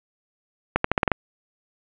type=accelerating click train; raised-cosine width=0.5 ms; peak=-3 dBFS; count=7; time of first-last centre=0.76-1.117 s; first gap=84 ms; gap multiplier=0.86; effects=resampled to 8000 Hz + 7-bit